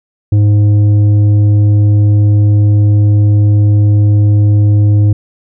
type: tone with tanh clipping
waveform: sine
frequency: 103.7 Hz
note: G#2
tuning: 2 cents flat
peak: -6 dBFS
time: 0.32-5.13 s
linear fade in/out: 5 ms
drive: 7 dB
effects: none